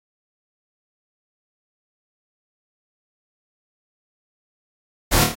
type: noise with echo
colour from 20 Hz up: pink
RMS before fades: -17 dBFS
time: 5.11-5.25 s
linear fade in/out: 20 ms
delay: 26 ms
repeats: 4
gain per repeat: -4 dB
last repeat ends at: 5.354 s
effects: AAC 48 kbps